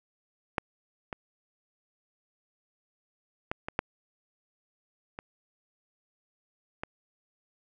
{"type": "clicks", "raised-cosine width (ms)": 0.5, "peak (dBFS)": [-11, -20, -15, -19, -10, -23, -19], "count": 7, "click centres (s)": [0.582, 1.128, 3.515, 3.685, 3.791, 5.189, 6.835], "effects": []}